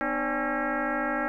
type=tone with frequency modulation; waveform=sine; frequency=523.3 Hz; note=C5; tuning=in tune; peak=-25 dBFS; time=0.01-1.28 s; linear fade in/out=0 ms; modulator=275 Hz; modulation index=4.9; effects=11-bit